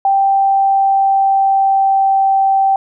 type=tone with pitch glide; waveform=sine; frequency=784 to 778.1 Hz; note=G5 to G5; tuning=0 to -13 cents; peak=-9 dBFS; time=0.05-2.76 s; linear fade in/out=2 ms; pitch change=-13 cents; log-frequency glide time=0.26-2.26 s; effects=none